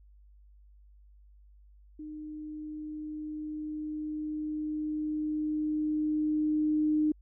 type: tone with level ramp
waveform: sine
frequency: 305.4 Hz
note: D#4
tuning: 32 cents flat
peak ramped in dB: -39 to -23 dBFS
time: 1.99-7.12 s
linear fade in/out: 5 ms
effects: added 50 Hz sine -54 dBFS peak until 7.21 s